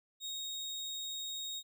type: tone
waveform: 30% pulse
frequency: 3752 Hz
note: A#7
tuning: 11 cents sharp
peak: -36 dBFS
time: 0.2-1.63 s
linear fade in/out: 50 ms
effects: none